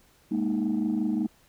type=chord; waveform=sine; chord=Ab suspended second; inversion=none; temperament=equal; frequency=207.7 / 233.1 / 311.1 Hz; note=Ab3 / Bb3 / Eb4; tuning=0 / 0 / 0 cents; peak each=-27 dBFS; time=0.31-1.27 s; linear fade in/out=10 ms; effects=tanh soft clip ceiling -19 dBFS + pink hiss -61 dBFS RMS until 1.48 s